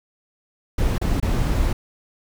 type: noise with dropouts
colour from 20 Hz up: brown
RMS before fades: -20 dBFS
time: 0.78-1.73 s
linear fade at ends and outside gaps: 5 ms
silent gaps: 0.982-1.014 / 1.201-1.225 s
effects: none